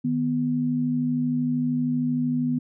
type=tone pair together; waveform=sine; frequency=153.97 / 246.9 Hz; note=D#3 / B3; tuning=-18 / 0 cents; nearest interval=minor sixth; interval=818 cents; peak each=-28 / -22 dBFS; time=0.04-2.59 s; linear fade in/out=10 ms; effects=none